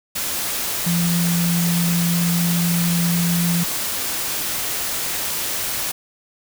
sine tone in noise, 171.7 Hz, F3, 29 cents flat, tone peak -17 dBFS, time 0.86-3.64 s, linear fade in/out 10 ms, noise white, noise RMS -24 dBFS, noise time 0.15-5.92 s, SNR +4 dB, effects none

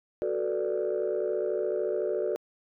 sine chord, B minor seventh, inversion second, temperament equal, 370 / 440 / 493.9 / 587.3 Hz, F#4 / A4 / B4 / D5, 0 / 0 / 0 / 0 cents, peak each -30 / -30 / -34 / -31 dBFS, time 0.22-2.36 s, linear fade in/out 0 ms, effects tanh soft clip ceiling -20 dBFS

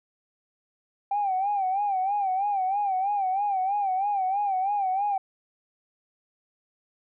sine tone with vibrato, 784 Hz, G5, in tune, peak -22 dBFS, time 1.11-5.18 s, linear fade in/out 5 ms, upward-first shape sine, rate 3.1 Hz, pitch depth 97 cents each way, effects tanh soft clip ceiling -18 dBFS

